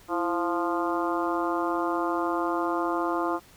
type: harmonic tone with a mistuned harmonic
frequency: 174.61 Hz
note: F3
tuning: in tune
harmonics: 2 / 3 / 4 / 5 / 6 / 7 / 8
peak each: -28 / -35 / -32 / -34 / -32 / -33 / -39 dBFS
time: 0.08-3.4 s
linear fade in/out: 50 ms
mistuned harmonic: 2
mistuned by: -70 cents
effects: pink hiss -54 dBFS RMS until 3.56 s